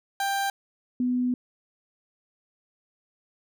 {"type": "tone pair in turn", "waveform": ["30% pulse", "sine"], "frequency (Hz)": [790, 248.8], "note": ["G5", "B3"], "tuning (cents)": [13, 13], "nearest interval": "octave + minor sixth", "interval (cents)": 2000, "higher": "first", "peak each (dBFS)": -22, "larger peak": "neither", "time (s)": [[0.2, 0.5], [1, 1.34]], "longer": "second", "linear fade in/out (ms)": 2, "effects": []}